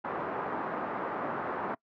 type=low-pass noise; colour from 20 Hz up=white; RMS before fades=-34 dBFS; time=0.04-1.75 s; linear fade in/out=10 ms; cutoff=1300 Hz; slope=24 dB/octave; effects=noise-tail reverb RT60 0.1 s tail -24 dB re dry + high-pass 200 Hz 12 dB/octave